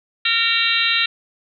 harmonic tone with a mistuned harmonic, 459.8 Hz, A#4, 24 cents flat, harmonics 3 / 4 / 5 / 6 / 7 / 8 / 9, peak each -26 / -24 / -24 / -21 / -25 / -23 / -22 dBFS, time 0.25-1.06 s, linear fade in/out 5 ms, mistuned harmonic 9, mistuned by -72 cents, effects none

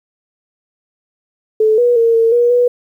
sine tone with pitch steps, 434.8 / 484.3 / 460.3 / 455.1 / 479.4 / 488.4 Hz, A4 / B4 / A#4 / A#4 / A#4 / B4, -21 / -34 / -22 / -42 / +48 / -19 cents, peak -8 dBFS, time 1.6-2.68 s, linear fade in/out 5 ms, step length 180 ms, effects 8-bit

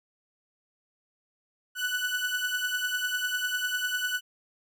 30% pulse beating tone pair, 1480 / 1490 Hz, F#6 / F#6, 0 / +12 cents, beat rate 10 Hz, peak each -29 / -27 dBFS, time 1.75-4.21 s, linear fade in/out 50 ms, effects none

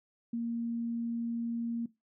sine tone, 233.1 Hz, A#3, in tune, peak -31 dBFS, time 0.33-1.86 s, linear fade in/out 5 ms, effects noise-tail reverb RT60 0.2 s tail -18 dB re dry

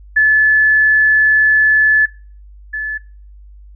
sine tone pair in turn, 1729 / 1729 Hz, A6 / A6, -31 / -31 cents, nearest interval unison, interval 0 cents, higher neither, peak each -7 / -18 dBFS, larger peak first, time 0.16-2.06 / 2.73-2.98 s, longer first, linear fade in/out 10 ms, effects noise-tail reverb RT60 0.4 s tail -21 dB re dry + added 50 Hz sine -36 dBFS peak until 3.75 s

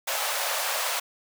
pink high-pass noise, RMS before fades -28 dBFS, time 0.07-1 s, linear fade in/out 10 ms, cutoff 540 Hz, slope 48 dB/octave, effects none

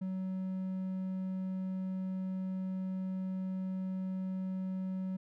triangle tone, 187.7 Hz, F#3, 25 cents sharp, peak -32 dBFS, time 0.01-5.17 s, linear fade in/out 10 ms, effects none

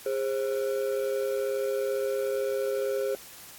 triangle ring-modulated tone, 470 Hz, A#4, 14 cents sharp, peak -21 dBFS, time 0.06-3.15 s, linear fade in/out 2 ms, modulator 61.1 Hz, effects white hiss -47 dBFS RMS until 3.58 s + AAC 64 kbps

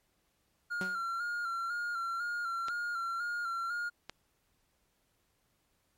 triangle tone with vibrato, 1393 Hz, F6, 5 cents flat, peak -31 dBFS, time 0.7-3.9 s, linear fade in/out 20 ms, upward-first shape square, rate 2 Hz, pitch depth 36 cents each way
sawtooth tone with exponential decay, 187.3 Hz, F#3, 21 cents sharp, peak -30 dBFS, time 0.81-1.04 s, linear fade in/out 2 ms, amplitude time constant 49 ms
clicks, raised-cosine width 0.2 ms, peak -23 dBFS, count 2, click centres 2.684 / 4.096 s
effects pink hiss -75 dBFS RMS until 5.97 s + MP3 64 kbps

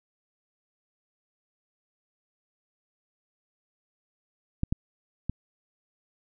clicks, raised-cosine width 5 ms, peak -13 / -13 / -16 dBFS, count 3, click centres 4.634 / 4.725 / 5.296 s, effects none

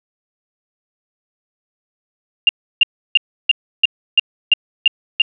sine tone bursts, 2801 Hz, F7, 4 cents sharp, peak -6 dBFS, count 9, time 2.47-5.219 s, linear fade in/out 2 ms, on 21 ms, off 320 ms, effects none

